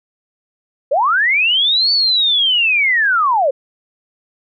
sine linear two-way sweep, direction up then down, 500 to 4537 to 500 Hz, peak -11 dBFS, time 0.91-3.51 s, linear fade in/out 10 ms, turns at 1.92 s, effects none

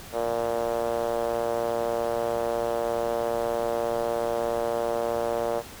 5% pulse tone with band-pass filter, 116.8 Hz, A#2, 4 cents sharp, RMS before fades -27 dBFS, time 0.12-5.63 s, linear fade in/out 50 ms, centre 540 Hz, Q 3.1, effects pink hiss -43 dBFS RMS until 5.8 s

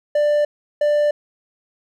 triangle tone pair in turn, 591 / 591 Hz, D5 / D5, +11 / +11 cents, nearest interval unison, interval 0 cents, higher neither, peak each -12 dBFS, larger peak neither, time 0.15-0.45 / 0.81-1.11 s, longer neither, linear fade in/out 5 ms, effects none

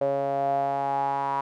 sawtooth tone with band-pass filter sweep, 138.59 Hz, C#3, in tune, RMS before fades -26 dBFS, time 0.01-1.41 s, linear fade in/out 5 ms, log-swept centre 570 to 970 Hz, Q 8.4, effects none

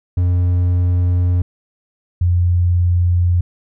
triangle / sine tone pair in turn, 89 / 88.13 Hz, F2 / F2, +33 / +16 cents, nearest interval unison, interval 17 cents, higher first, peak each -10 / -11 dBFS, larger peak first, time 0.17-1.42 / 2.21-3.41 s, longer first, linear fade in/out 5 ms, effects none

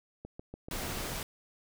click train, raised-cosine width 2 ms, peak -29 dBFS, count 7, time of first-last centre 0.25-1.12 s, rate 6.9 Hz
pink noise, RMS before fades -37 dBFS, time 0.71-1.23 s, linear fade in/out 2 ms
effects none

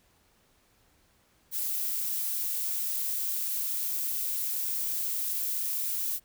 violet noise, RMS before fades -31 dBFS, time 1.51-6.2 s, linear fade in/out 50 ms, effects pink hiss -66 dBFS RMS until 6.24 s

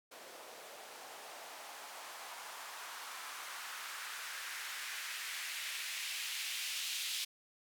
blue noise with band-pass filter sweep, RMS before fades -44 dBFS, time 0.11-7.25 s, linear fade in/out 10 ms, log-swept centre 490 to 3200 Hz, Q 1.6, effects none

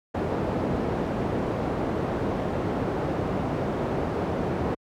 white low-pass noise, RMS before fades -27 dBFS, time 0.14-4.75 s, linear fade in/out 10 ms, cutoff 520 Hz, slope 12 dB/octave, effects high-pass 60 Hz 12 dB/octave

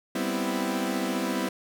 sawtooth chord, C major seventh, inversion second, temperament equal, 196 / 246.9 / 261.6 / 329.6 Hz, G3 / B3 / C4 / E4, 0 / 0 / 0 / 0 cents, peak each -28 dBFS, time 0.15-1.49 s, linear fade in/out 5 ms, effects none

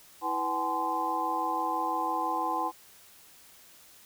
sine tone cluster, 327.2 / 496.1 / 761 / 847 / 1035 Hz, E4 / B4 / F#5 / G#5 / C6, -13 / +8 / +48 / +34 / -19 cents, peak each -37 / -40 / -34 / -32 / -31 dBFS, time 0.21-2.72 s, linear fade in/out 50 ms, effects white hiss -55 dBFS RMS until 4.05 s

